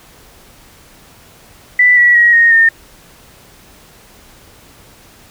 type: tone with pitch steps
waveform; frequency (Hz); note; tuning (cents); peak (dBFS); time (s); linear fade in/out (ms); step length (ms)
sine; 1981 / 1940.2 / 1900.3 / 1861.2 / 1822.9; B6 / B6 / A#6 / A#6 / A#6; +5 / -31 / +33 / -3 / -39; -5; 1.79-2.69; 5; 180
effects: pink hiss -43 dBFS RMS until 5.3 s